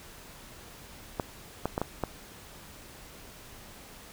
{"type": "clicks", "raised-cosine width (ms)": 1, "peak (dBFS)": -14, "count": 5, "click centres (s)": [1.198, 1.656, 1.779, 1.816, 2.037], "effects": ["pink hiss -49 dBFS RMS until 4.12 s"]}